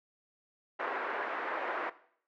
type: band-pass noise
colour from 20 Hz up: white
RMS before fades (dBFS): -36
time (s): 0.79-1.9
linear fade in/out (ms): 10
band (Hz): 360 to 1700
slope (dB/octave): 24
effects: noise-tail reverb RT60 0.6 s tail -17 dB re dry